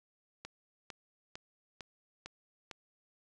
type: click train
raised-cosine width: 0.2 ms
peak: -26 dBFS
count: 6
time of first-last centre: 0.45-2.712 s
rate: 2.21 Hz
effects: resampled to 24000 Hz